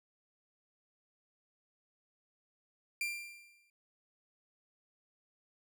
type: tone with exponential decay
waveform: 40% pulse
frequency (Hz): 2377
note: D7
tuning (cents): +20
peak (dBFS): -31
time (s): 3.01-3.7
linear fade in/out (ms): 2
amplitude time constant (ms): 150
effects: none